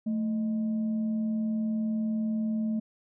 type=tone with frequency modulation; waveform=sine; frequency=220 Hz; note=A3; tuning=in tune; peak=-26 dBFS; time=0.06-2.8 s; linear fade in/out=10 ms; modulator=400 Hz; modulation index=0.22; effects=none